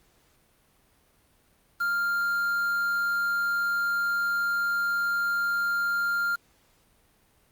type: tone with quantisation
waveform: triangle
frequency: 1396.9 Hz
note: F6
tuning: in tune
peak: -22 dBFS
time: 1.8-6.36 s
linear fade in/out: 10 ms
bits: 7
effects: pink hiss -64 dBFS RMS until 7.51 s + Opus 48 kbps